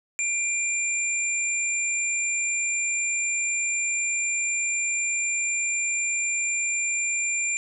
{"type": "tone pair together", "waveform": "sine", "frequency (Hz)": [2378, 7232], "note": ["D7", "A8"], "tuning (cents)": [21, 47], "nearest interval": "octave + perfect fifth", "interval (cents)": 1926, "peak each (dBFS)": -26, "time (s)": [0.19, 7.57], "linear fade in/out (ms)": 0, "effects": []}